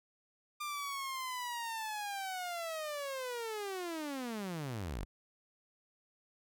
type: linear sweep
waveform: sawtooth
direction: down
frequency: 1200 to 36.51 Hz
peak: -34 dBFS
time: 0.6-5.05 s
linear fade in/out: 10 ms
effects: none